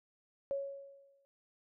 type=tone with exponential decay; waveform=sine; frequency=554.4 Hz; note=C#5; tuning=in tune; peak=-31 dBFS; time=0.51-1.25 s; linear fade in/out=0 ms; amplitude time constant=160 ms; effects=none